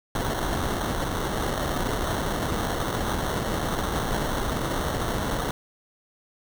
pink noise with sample-and-hold, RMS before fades -27 dBFS, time 0.15-5.51 s, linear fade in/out 2 ms, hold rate 2450 Hz, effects none

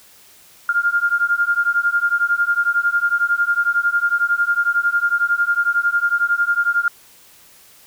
sine beating tone pair, 1400 / 1411 Hz, F6 / F6, +4 / +17 cents, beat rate 11 Hz, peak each -18 dBFS, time 0.69-6.88 s, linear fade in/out 2 ms, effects white hiss -48 dBFS RMS until 7.86 s

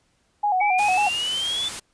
sine tone with vibrato, 783 Hz, G5, 2 cents flat, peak -18 dBFS, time 0.43-1.09 s, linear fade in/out 10 ms, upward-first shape square, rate 5.5 Hz, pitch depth 96 cents each way
sine exponential sweep, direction up, 2250 to 3530 Hz, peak -23 dBFS, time 0.6-1.69 s, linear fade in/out 10 ms
white noise, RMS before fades -32 dBFS, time 0.78-1.8 s, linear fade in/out 10 ms
effects pink hiss -66 dBFS RMS until 1.93 s + resampled to 22050 Hz

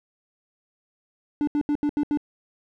triangle tone bursts, 293.7 Hz, D4, in tune, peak -18 dBFS, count 6, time 1.41-2.173 s, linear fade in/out 0 ms, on 63 ms, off 77 ms, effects none

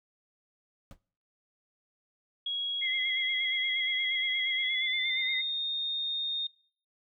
brown noise with exponential decay, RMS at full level -38 dBFS, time 0.91-0.99 s, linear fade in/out 0 ms, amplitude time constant 16 ms
sine tone with pitch glide, 3313 to 3676 Hz, G#7 to A#7, -5 to -25 cents, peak -30 dBFS, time 2.46-6.47 s, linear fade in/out 5 ms, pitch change +180 cents, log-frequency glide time 4.58-5.3 s
sine tone with vibrato, 2072 Hz, C7, 17 cents flat, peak -30 dBFS, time 2.81-5.42 s, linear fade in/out 20 ms, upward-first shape sine, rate 8.5 Hz, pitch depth 44 cents each way
effects noise-tail reverb RT60 0.5 s tail -22 dB re dry

